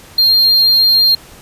triangle tone, 4202 Hz, C8, 7 cents sharp, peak -6 dBFS, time 0.18-1.15 s, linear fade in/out 5 ms, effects pink hiss -39 dBFS RMS until 1.41 s + resampled to 32000 Hz

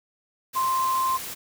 sine tone in noise, 1046.5 Hz, C6, in tune, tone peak -21 dBFS, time 0.55-1.18 s, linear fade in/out 20 ms, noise white, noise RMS -35 dBFS, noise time 0.53-1.35 s, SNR +11 dB, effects none

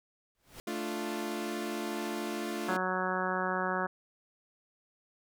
pink noise with exponential growth, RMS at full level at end -44 dBFS, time 0.35-0.6 s, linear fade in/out 0 ms, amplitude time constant 54 ms
sawtooth chord, D minor, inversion second, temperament equal, 220 / 293.7 / 349.2 Hz, A3 / D4 / F4, 0 / 0 / 0 cents, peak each -34 / -36 / -33 dBFS, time 0.67-2.77 s, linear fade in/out 5 ms
harmonic tone, 185 Hz, F#3, in tune, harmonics 1 / 2 / 3 / 4 / 5 / 6 / 7 / 8 / 9, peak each -38 / -38 / -38 / -38 / -38 / -38 / -38 / -38 / -38 dBFS, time 2.68-3.87 s, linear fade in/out 10 ms
effects none

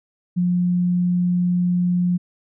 sine tone, 177.8 Hz, F3, 31 cents sharp, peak -16 dBFS, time 0.36-2.18 s, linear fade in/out 20 ms, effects none

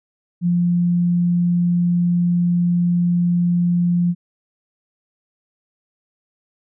sine tone, 174.61 Hz, F3, in tune, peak -14 dBFS, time 0.41-4.15 s, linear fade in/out 50 ms, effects none

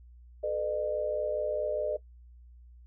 sine tone cluster, 433.8 / 498.6 / 606 Hz, A4 / B4 / D#5, -25 / +16 / -46 cents, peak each -35 / -35 / -30 dBFS, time 0.43-1.97 s, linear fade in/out 10 ms, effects noise-tail reverb RT60 0.1 s tail -18 dB re dry + added 60 Hz sine -50 dBFS peak until 2.86 s

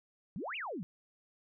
sine exponential two-way sweep, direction up then down, 152.9 to 3005 to 152.9 Hz, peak -37 dBFS, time 0.36-0.83 s, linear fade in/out 0 ms, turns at 0.56 s, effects none

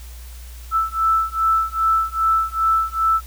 sine beating tone pair, 1318.5 / 1321 Hz, E6 / E6, 0 / +3 cents, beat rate 2.5 Hz, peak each -19 dBFS, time 0.71-3.21 s, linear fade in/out 50 ms, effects added 60 Hz sine -34 dBFS peak until 3.26 s + white hiss -45 dBFS RMS until 3.26 s

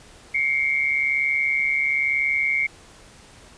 sine tone pair together, 2130 / 2271 Hz, C7 / C#7, +30 / +41 cents, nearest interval minor second, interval 111 cents, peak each -21 / -23 dBFS, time 0.34-2.67 s, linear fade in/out 10 ms, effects pink hiss -48 dBFS RMS until 3.57 s + resampled to 22050 Hz

